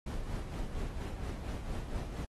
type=noise with tremolo; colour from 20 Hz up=brown; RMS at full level=-36 dBFS; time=0.06-2.25 s; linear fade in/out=5 ms; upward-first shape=sine; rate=4.3 Hz; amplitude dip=50%; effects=AAC 32 kbps